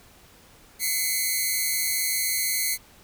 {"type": "tone pair together", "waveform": "5% pulse", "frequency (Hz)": [2044, 2217], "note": ["C7", "C#7"], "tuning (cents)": [-41, 0], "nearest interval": "minor second", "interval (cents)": 141, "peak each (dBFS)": -16, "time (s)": [0.79, 2.78], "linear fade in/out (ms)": 50, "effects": ["pink hiss -53 dBFS RMS until 3.03 s"]}